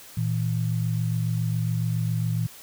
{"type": "tone pair together", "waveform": "sine", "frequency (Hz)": [114.6, 161.84], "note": ["A#2", "E3"], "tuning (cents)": [-29, -32], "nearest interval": "tritone", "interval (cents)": 597, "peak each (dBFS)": [-24, -27], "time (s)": [0.17, 2.47], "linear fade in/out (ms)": 5, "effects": ["white hiss -46 dBFS RMS until 2.62 s"]}